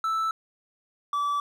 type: tone pair in turn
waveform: triangle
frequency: 1318.5 / 1154.7 Hz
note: E6 / D6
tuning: 0 / -30 cents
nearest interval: major second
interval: 230 cents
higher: first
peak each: -22 dBFS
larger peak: neither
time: 0.04-0.31 / 1.13-1.4 s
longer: neither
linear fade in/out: 2 ms
effects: none